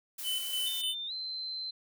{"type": "noise", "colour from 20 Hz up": "blue", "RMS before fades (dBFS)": -40, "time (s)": [0.18, 0.82], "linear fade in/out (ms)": 10}
{"type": "tone with tremolo", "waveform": "square", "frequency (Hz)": 3021, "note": "F#7", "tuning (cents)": 35, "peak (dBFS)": -31, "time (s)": [0.23, 0.95], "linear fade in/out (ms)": 50, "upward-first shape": "square", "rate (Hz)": 3.3, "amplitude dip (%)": 50}
{"type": "tone with pitch glide", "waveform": "sine", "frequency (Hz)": [3601, 4089], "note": ["A7", "C8"], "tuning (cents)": [39, -41], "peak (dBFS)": -35, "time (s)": [0.66, 1.71], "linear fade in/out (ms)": 10, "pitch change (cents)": 220, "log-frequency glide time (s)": [1.07, 1.12]}
{"effects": []}